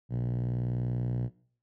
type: tone with band-pass filter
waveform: 5% pulse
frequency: 60.6 Hz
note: B1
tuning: 32 cents flat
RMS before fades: -31 dBFS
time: 0.09-1.3 s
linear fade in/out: 50 ms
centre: 130 Hz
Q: 3.6
effects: noise-tail reverb RT60 0.5 s tail -19 dB re dry